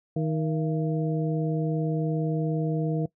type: harmonic tone with a mistuned harmonic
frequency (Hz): 157.3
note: D#3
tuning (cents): +19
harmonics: 1 / 2 / 3 / 4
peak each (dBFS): -25 / -31 / -32 / -37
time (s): 0.16-3.06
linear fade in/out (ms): 5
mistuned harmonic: 4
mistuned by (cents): +120
effects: noise-tail reverb RT60 0.1 s tail -20 dB re dry